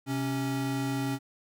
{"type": "tone pair together", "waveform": "square", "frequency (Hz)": [130, 275.5], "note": ["C3", "C#4"], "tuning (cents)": [-11, -11], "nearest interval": "octave + minor second", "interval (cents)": 1300, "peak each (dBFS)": [-33, -31], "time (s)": [0.06, 1.19], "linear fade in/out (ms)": 50, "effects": []}